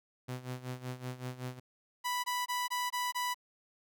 sawtooth tone with tremolo, 126.6 Hz, B2, 43 cents sharp, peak -32 dBFS, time 0.28-1.6 s, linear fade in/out 10 ms, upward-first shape sine, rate 5.3 Hz, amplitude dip 80%
sawtooth tone bursts, 987.8 Hz, B5, in tune, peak -28 dBFS, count 6, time 2.04-3.345 s, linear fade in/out 20 ms, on 200 ms, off 21 ms
effects none

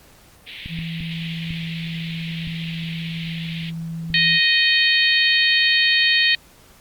white band-pass noise, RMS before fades -35 dBFS, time 0.46-3.71 s, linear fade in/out 20 ms, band 2000 to 3700 Hz, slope 48 dB/octave
clicks, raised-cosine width 5 ms, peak -20 dBFS, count 6, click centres 0.66 / 0.789 / 1.006 / 1.506 / 2.474 / 4.102 s
sine tone, 164.81 Hz, E3, in tune, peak -26 dBFS, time 0.68-4.4 s, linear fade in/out 50 ms
harmonic tone, 622.3 Hz, D#5, in tune, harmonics 3 / 4 / 5 / 6 / 7, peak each -19 / -20 / -21 / -22 / -22 dBFS, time 4.14-6.35 s, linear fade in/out 2 ms
effects pink hiss -50 dBFS RMS until 6.8 s + Opus 48 kbps

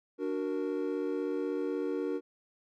triangle chord, D augmented, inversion none, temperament equal, 293.7 / 370 / 466.2 Hz, D4 / F#4 / A#4, 0 / 0 / 0 cents, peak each -33 dBFS, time 0.18-2.21 s, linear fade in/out 50 ms, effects none

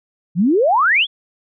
sine exponential sweep, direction up, 155.56 to 3526 Hz, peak -11 dBFS, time 0.35-1.07 s, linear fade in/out 50 ms, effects none

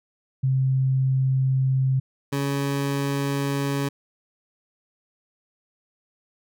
sine / 20% pulse tone pair in turn, 132.1 / 139.96 Hz, C3 / C#3, +17 / +17 cents, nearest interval minor second, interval 100 cents, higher second, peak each -18 dBFS, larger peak neither, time 0.43-2 / 2.32-3.89 s, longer neither, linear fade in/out 10 ms, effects none

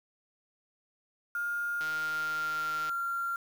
sine tone with pitch glide, 1413 to 1380.7 Hz, F6 to F6, +20 to -20 cents, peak -30 dBFS, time 1.35-3.36 s, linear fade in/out 2 ms, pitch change -40 cents, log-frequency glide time 1.81-2.73 s
click train, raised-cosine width 0.2 ms, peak -26 dBFS, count 169, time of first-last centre 1.81-2.894 s, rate 155 Hz
effects 8-bit

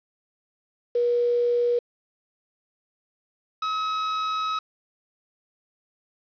sine / 45% pulse tone pair in turn, 480.8 / 1279.9 Hz, B4 / D#6, -46 / +49 cents, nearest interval octave + perfect fourth, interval 1695 cents, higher second, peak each -19 / -24 dBFS, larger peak first, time 0.95-1.79 / 3.62-4.59 s, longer second, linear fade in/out 5 ms, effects resampled to 11025 Hz + 8-bit

